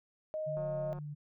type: tone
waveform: sine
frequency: 622.3 Hz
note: D#5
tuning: in tune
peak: -34 dBFS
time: 0.34-0.93 s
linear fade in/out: 0 ms
type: tone with vibrato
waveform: sine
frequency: 146.83 Hz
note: D3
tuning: in tune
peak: -39 dBFS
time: 0.46-1.15 s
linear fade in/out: 20 ms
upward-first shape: sine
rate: 2.3 Hz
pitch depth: 23 cents each way
type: click train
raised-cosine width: 1 ms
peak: -36 dBFS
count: 76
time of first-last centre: 0.57-0.987 s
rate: 180 Hz
effects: none